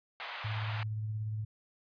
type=band-pass noise; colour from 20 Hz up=pink; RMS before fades=-42 dBFS; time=0.2-0.83 s; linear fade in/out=0 ms; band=770 to 3500 Hz; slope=24 dB/octave
type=tone with tremolo; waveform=sine; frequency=107.9 Hz; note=A2; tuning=33 cents flat; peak=-32 dBFS; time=0.44-1.45 s; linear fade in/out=10 ms; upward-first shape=sine; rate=17 Hz; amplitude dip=25%
effects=resampled to 11025 Hz